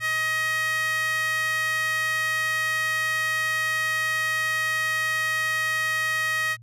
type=tone with high-pass filter; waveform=sawtooth; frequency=631 Hz; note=D#5; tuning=24 cents sharp; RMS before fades=-25 dBFS; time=0-6.57 s; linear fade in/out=50 ms; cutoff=1700 Hz; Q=8.2; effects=added 116 Hz sine -45 dBFS peak until 6.62 s + resampled to 32000 Hz